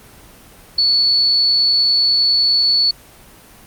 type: tone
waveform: sine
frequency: 4435 Hz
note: C#8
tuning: in tune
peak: -11 dBFS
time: 0.78-2.91 s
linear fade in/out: 5 ms
effects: pink hiss -43 dBFS RMS until 3.66 s + Opus 24 kbps